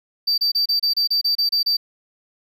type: tone bursts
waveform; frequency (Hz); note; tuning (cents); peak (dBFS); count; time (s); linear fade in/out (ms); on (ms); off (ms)
triangle; 4648; D8; -19; -15; 11; 0.27-1.77; 10; 110; 29
effects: none